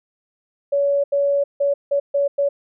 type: tone bursts at uneven times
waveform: sine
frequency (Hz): 565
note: C#5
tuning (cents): +33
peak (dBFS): -15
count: 6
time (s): 0.72-1.04 / 1.12-1.44 / 1.6-1.74 / 1.91-2 / 2.14-2.28 / 2.38-2.49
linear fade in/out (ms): 10
effects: none